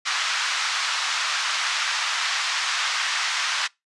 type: band-pass noise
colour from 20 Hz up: pink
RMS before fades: -25 dBFS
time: 0.05-3.68 s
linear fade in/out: 20 ms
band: 1100 to 6200 Hz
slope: 24 dB/octave
effects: noise-tail reverb RT60 0.2 s tail -24 dB re dry + resampled to 24000 Hz